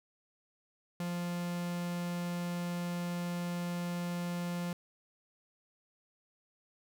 45% pulse tone, 174.61 Hz, F3, in tune, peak -34 dBFS, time 1-4.73 s, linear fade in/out 2 ms, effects none

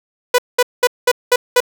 sawtooth tone bursts, 493.9 Hz, B4, in tune, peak -5 dBFS, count 6, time 0.34-1.604 s, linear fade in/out 5 ms, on 44 ms, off 200 ms, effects none

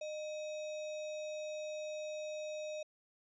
sine tone with sample-and-hold, 611 Hz, D#5, 32 cents flat, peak -39 dBFS, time 0.01-2.83 s, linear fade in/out 5 ms, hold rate 3150 Hz, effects resampled to 16000 Hz

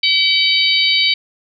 harmonic tone, 763 Hz, G5, 47 cents flat, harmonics 3 / 4 / 5 / 6, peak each -17 / -17 / -17 / -17 dBFS, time 0.03-1.14 s, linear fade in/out 5 ms, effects none

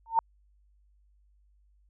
sine tone with exponential growth, 908 Hz, A#5, 46 cents flat, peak -16 dBFS, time 0.06-0.19 s, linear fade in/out 1 ms, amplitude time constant 28 ms, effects added 50 Hz sine -61 dBFS peak until 1.89 s

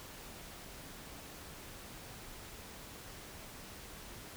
silence, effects pink hiss -50 dBFS RMS until 4.36 s

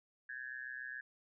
sine tone with amplitude modulation, 1672 Hz, G#6, 11 cents sharp, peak -38 dBFS, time 0.29-1.01 s, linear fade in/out 5 ms, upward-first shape sine, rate 127 Hz, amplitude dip 100%, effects none

